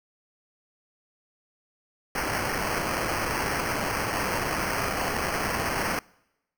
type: noise with sample-and-hold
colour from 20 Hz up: blue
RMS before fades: -28 dBFS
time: 2.15-5.99 s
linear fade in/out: 2 ms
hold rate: 3675 Hz
effects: noise-tail reverb RT60 0.9 s tail -25 dB re dry